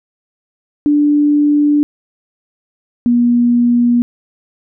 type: tone pair in turn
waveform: sine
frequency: 293.7 / 240.2 Hz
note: D4 / B3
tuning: 0 / -48 cents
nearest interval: minor third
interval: 348 cents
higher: first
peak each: -8 dBFS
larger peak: neither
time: 0.86-1.83 / 3.06-4.02 s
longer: first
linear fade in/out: 0 ms
effects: none